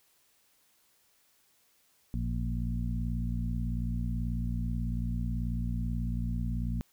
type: harmonic tone with a mistuned harmonic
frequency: 58.27 Hz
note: A#1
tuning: in tune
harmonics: 1 / 2 / 3 / 4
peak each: -32 / -35 / -37 / -38 dBFS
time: 2.14-6.81 s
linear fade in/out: 0 ms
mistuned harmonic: 1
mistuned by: -130 cents
effects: white hiss -68 dBFS RMS until 6.92 s